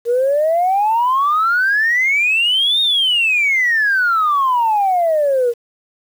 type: exponential two-way sweep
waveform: sine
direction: up then down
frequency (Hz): 461.7 to 3729 to 461.7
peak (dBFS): -11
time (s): 0.05-5.54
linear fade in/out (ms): 50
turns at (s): 2.81
effects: tanh soft clip ceiling -8 dBFS + 7-bit